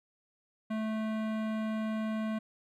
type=tone with hard clipping; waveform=sine; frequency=218.5 Hz; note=A3; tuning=12 cents flat; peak=-33 dBFS; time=0.7-2.39 s; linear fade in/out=10 ms; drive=18 dB; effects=none